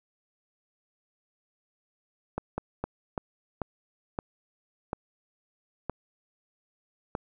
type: slowing click train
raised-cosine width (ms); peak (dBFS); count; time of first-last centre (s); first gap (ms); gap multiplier
1; -16; 9; 2.38-7.152; 200; 1.3
effects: none